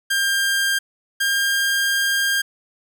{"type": "tone pair in turn", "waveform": "sawtooth", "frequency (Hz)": [1598, 1605.6], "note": ["G6", "G6"], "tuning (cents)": [33, 41], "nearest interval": "unison", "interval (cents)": 8, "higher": "second", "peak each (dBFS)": -14, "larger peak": "neither", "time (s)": [[0.1, 0.79], [1.2, 2.42]], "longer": "second", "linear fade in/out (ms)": 10, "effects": []}